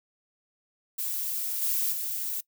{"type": "noise with level steps", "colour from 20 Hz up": "violet", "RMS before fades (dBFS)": [-31, -27, -32], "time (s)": [0.98, 2.41], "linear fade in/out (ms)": 10, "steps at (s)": [1.61, 1.91], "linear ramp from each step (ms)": 20, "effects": ["noise-tail reverb RT60 0.1 s tail -22 dB re dry"]}